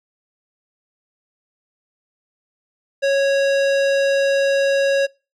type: tone with low-pass filter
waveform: square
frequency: 552 Hz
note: C#5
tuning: 7 cents flat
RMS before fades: -17 dBFS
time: 3.02-5.07 s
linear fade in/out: 20 ms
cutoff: 4900 Hz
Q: 0.76
effects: noise-tail reverb RT60 0.3 s tail -24 dB re dry